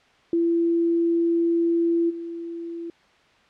sine tone with level steps, 337 Hz, E4, 38 cents sharp, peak -18 / -30 dBFS, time 0.33-2.9 s, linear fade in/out 2 ms, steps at 2.09 s, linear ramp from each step 20 ms, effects white hiss -57 dBFS RMS until 3.49 s + low-pass 3000 Hz 12 dB/octave

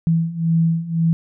sine beating tone pair, 163.7 / 165.6 Hz, E3 / E3, -12 / +8 cents, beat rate 1.9 Hz, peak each -20 / -17 dBFS, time 0.07-1.13 s, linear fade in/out 0 ms, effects none

